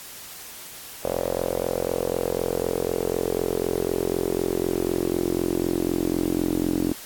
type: tone with band-pass filter sweep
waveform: sawtooth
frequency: 44 Hz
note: F1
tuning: 14 cents sharp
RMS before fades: -25 dBFS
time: 1.04-6.93 s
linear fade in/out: 10 ms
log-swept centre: 550 to 300 Hz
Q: 5.1
effects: white hiss -40 dBFS RMS until 7.05 s + AAC 64 kbps